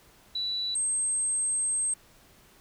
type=tone pair in turn; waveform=sine; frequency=3950 / 8370 Hz; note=B7 / C9; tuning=0 / 0 cents; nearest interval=octave + minor second; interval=1300 cents; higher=second; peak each=-28 / -25 dBFS; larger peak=second; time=0.35-0.75 / 0.75-1.94 s; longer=second; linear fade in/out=5 ms; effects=pink hiss -58 dBFS RMS until 2.6 s